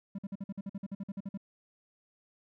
triangle tone bursts, 196.9 Hz, G3, 8 cents sharp, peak -33 dBFS, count 15, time 0.15-1.375 s, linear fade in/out 5 ms, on 35 ms, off 50 ms, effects none

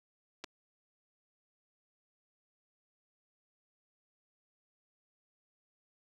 clicks, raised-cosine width 0.2 ms, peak -25 dBFS, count 2, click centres 0.44 / 0.443 s, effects high-pass 80 Hz 12 dB/octave + 9-bit

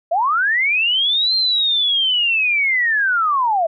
sine linear two-way sweep, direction up then down, 629 to 4191 to 629 Hz, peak -14 dBFS, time 0.11-3.67 s, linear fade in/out 10 ms, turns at 1.35 s, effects none

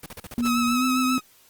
pink noise bursts, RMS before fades -37 dBFS, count 7, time 0.03-0.48 s, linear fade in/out 2 ms, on 30 ms, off 40 ms
sine tone with pitch glide, 239.1 to 256.3 Hz, A#3 to C4, +44 to -36 cents, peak -21 dBFS, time 0.38-1.18 s, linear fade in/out 0 ms, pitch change +120 cents, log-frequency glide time 0.71-0.82 s
sawtooth tone with vibrato, 1289 Hz, E6, 39 cents flat, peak -20 dBFS, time 0.42-1.21 s, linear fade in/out 50 ms, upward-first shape triangle, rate 7.4 Hz, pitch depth 42 cents each way
effects white hiss -56 dBFS RMS until 1.49 s + Opus 24 kbps

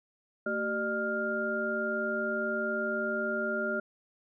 sine tone cluster, 224.7 / 383.2 / 603 / 1404 Hz, A3 / G4 / D5 / F6, +37 / -39 / +46 / +9 cents, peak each -36 / -36 / -34 / -32 dBFS, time 0.46-3.8 s, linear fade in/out 5 ms, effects none

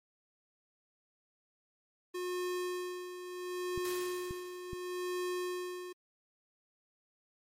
square tone with tremolo, 360 Hz, F#4, 47 cents flat, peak -34 dBFS, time 2.14-5.93 s, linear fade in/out 10 ms, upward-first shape sine, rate 0.72 Hz, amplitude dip 65%
clicks, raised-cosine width 5 ms, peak -30 dBFS, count 3, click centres 3.777 / 4.309 / 4.732 s
white noise with exponential decay, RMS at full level -43 dBFS, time 3.85-5.23 s, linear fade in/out 1 ms, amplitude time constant 300 ms
effects MP3 64 kbps

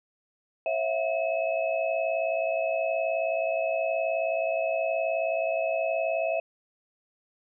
sine tone cluster, 543 / 655 / 714 / 2580 Hz, C#5 / E5 / F5 / E7, -36 / -11 / +38 / -38 cents, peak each -32 / -26 / -35 / -35 dBFS, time 0.66-6.4 s, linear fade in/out 2 ms, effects none

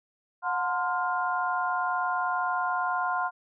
sine tone cluster, 726 / 897 / 1039 / 1410 Hz, F#5 / A5 / C6 / F6, -33 / +33 / -12 / +16 cents, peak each -30 / -36 / -29 / -31 dBFS, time 0.42-3.31 s, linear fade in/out 50 ms, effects none

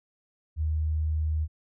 sine tone, 77.78 Hz, D#2, in tune, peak -24 dBFS, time 0.56-1.48 s, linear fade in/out 50 ms, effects none

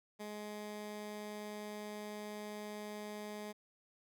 15% pulse tone, 209.8 Hz, G#3, 18 cents sharp, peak -37 dBFS, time 0.19-3.53 s, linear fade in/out 20 ms, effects none

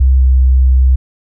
sine tone with pitch glide, 65.41 to 64.55 Hz, C2 to C2, 0 to -23 cents, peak -5 dBFS, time 0-0.96 s, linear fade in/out 10 ms, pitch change -23 cents, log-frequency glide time 0.18-0.23 s, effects none

